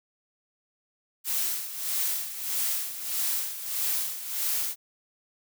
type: noise with tremolo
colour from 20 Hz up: blue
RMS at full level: -27 dBFS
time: 1.24-4.76 s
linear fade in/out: 50 ms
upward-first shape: sine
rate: 1.6 Hz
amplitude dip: 70%
effects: none